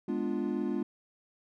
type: chord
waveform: triangle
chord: G# diminished seventh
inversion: none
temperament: equal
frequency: 207.7 / 246.9 / 293.7 / 349.2 Hz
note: G#3 / B3 / D4 / F4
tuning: 0 / 0 / 0 / 0 cents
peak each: -33 dBFS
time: 0.08-0.83 s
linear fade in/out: 5 ms
effects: none